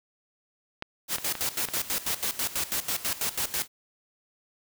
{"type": "clicks", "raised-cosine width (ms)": 0.3, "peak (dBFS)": -17, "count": 5, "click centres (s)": [0.824, 1.184, 1.353, 1.687, 1.77]}
{"type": "noise with tremolo", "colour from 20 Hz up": "white", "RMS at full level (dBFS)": -28, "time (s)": [1.08, 3.68], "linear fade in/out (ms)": 50, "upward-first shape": "square", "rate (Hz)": 6.1, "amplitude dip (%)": 80}
{"effects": []}